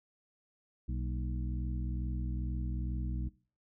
harmonic tone with a mistuned harmonic, 62.3 Hz, B1, 16 cents sharp, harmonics 1 / 2 / 3 / 4 / 5, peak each -34 / -40 / -44 / -46 / -48 dBFS, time 0.88-3.29 s, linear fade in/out 10 ms, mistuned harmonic 4, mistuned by -120 cents, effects noise-tail reverb RT60 0.4 s tail -21 dB re dry

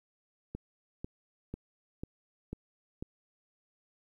click train, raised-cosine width 3 ms, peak -25 dBFS, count 6, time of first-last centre 0.55-3.025 s, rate 2.02 Hz, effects 11-bit

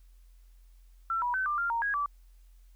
sine tone with pitch steps, 1346 / 973 / 1528 / 1189 / 1392 / 928 / 1649 / 1157 Hz, E6 / B5 / G6 / D6 / F6 / A#5 / G#6 / D6, +36 / -26 / -45 / +21 / -6 / -8 / -13 / -26 cents, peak -27 dBFS, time 1.1-2.06 s, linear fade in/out 2 ms, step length 120 ms, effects added 43 Hz sine -53 dBFS peak until 2.75 s + white hiss -72 dBFS RMS until 2.75 s

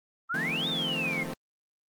sine exponential two-way sweep, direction up then down, 1292 to 3729 to 2079 Hz, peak -28 dBFS, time 0.29-1.24 s, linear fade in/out 20 ms, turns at 0.68 s
sawtooth chord, F dominant seventh, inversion third, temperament equal, 155.56 / 174.61 / 220 / 261.6 Hz, Eb3 / F3 / A3 / C4, 0 / 0 / 0 / 0 cents, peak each -34 dBFS, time 0.34-1.34 s, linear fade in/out 5 ms
effects Opus 24 kbps

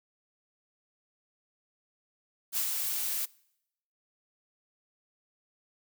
blue noise with ADSR envelope, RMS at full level -29 dBFS, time 2.52-3.26 s, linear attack 52 ms, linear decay 88 ms, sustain -3 dB, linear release 16 ms, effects noise-tail reverb RT60 0.8 s tail -24 dB re dry

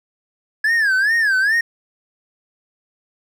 triangle tone with vibrato, 1679 Hz, G#6, 18 cents sharp, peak -12 dBFS, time 0.64-1.61 s, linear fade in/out 5 ms, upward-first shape sine, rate 2.4 Hz, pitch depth 180 cents each way, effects none

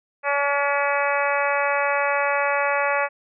harmonic tone with a mistuned harmonic, 284.2 Hz, C#4, 43 cents sharp, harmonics 2 / 3 / 4 / 5 / 6 / 7 / 8 / 9, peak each -24 / -26 / -27 / -28 / -29 / -29 / -30 / -31 dBFS, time 0.23-3.09 s, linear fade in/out 50 ms, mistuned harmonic 7, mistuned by -18 cents, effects none

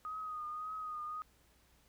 sine tone with vibrato, 1244.5 Hz, D#6, in tune, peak -39 dBFS, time 0.05-1.22 s, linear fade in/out 0 ms, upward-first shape triangle, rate 1.8 Hz, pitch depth 45 cents each way, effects added 60 Hz sine -70 dBFS peak until 1.88 s + pink hiss -69 dBFS RMS until 1.88 s

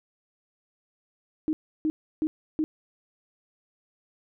sine tone bursts, 311.1 Hz, D#4, in tune, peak -22 dBFS, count 4, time 1.48-2.64 s, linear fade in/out 0 ms, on 50 ms, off 320 ms, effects none

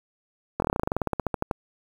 slowing click train, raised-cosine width 1 ms, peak -10 dBFS, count 20, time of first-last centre 0.6-1.512 s, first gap 22 ms, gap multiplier 1.08, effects 7-bit

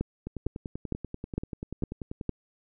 two click trains, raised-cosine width 3 ms, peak -15 / -22 dBFS, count 6 / 21, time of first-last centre 0.01-2.293 / 0.27-2.212 s, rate 2.19 / 10.3 Hz, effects none

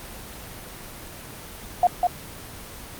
sine tone with echo, 715 Hz, F5, 41 cents sharp, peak -13 dBFS, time 1.83-1.87 s, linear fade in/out 2 ms, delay 200 ms, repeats 1, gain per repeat -3 dB, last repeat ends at 2.07 s, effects pink hiss -39 dBFS RMS until 2.99 s + Opus 24 kbps

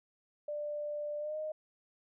sine tone with pitch glide, 592 to 618.2 Hz, D5 to D#5, +14 to -11 cents, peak -35 dBFS, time 0.48-1.52 s, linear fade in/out 5 ms, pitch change +75 cents, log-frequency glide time 1.19-1.37 s, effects none

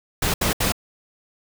pink noise bursts, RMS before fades -21 dBFS, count 3, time 0.22-0.722 s, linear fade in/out 5 ms, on 120 ms, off 71 ms, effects none

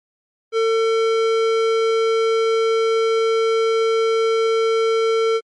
sine tone with tanh clipping, 450 Hz, A4, 39 cents sharp, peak -17 dBFS, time 0.52-5.41 s, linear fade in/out 50 ms, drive 18 dB, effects MP3 48 kbps

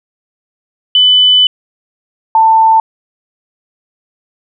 sine tone pair in turn, 3000 / 890.3 Hz, F#7 / A5, +23 / +20 cents, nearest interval octave + major sixth, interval 2103 cents, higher first, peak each -4 dBFS, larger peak neither, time 0.95-1.47 / 2.35-2.8 s, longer first, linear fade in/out 2 ms, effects none

